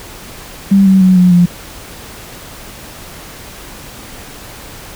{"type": "tone with pitch steps", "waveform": "sine", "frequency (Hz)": [196.2, 190.83, 185.62, 180.54, 175.6], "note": ["G3", "G3", "F#3", "F#3", "F3"], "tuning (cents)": [2, -46, 6, -42, 10], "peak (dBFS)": -4, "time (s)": [0.71, 1.46], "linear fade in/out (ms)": 10, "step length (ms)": 150, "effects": ["pink hiss -32 dBFS RMS until 4.95 s"]}